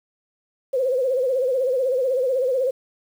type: tone with vibrato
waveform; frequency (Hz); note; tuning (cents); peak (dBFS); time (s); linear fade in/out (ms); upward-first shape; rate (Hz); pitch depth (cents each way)
sine; 516; C5; -24; -18; 0.73-2.71; 10; sine; 16; 94
effects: 8-bit